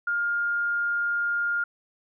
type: tone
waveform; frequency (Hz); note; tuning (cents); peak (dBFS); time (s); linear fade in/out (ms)
sine; 1411; F6; +17; -23; 0.07-1.64; 5
effects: none